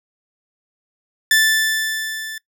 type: tone with level ramp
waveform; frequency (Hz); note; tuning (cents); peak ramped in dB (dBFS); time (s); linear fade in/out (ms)
sawtooth; 1760; A6; 0; -7 to -25; 1.31-2.38; 2
effects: noise-tail reverb RT60 0.1 s tail -21 dB re dry